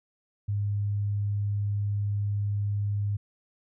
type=tone; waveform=sine; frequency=102.2 Hz; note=G#2; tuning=27 cents flat; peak=-25 dBFS; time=0.48-3.17 s; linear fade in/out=10 ms; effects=none